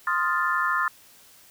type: chord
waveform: sine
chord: F dominant seventh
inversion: second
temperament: equal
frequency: 1046.5 / 1244.5 / 1396.9 / 1760 Hz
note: C6 / Eb6 / F6 / A6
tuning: 0 / 0 / 0 / 0 cents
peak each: -27 dBFS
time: 0.07-0.88 s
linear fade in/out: 2 ms
effects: white hiss -53 dBFS RMS until 1.5 s